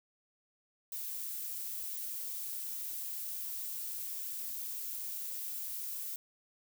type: noise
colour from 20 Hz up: violet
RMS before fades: -40 dBFS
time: 0.92-6.16 s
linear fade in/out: 2 ms
effects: none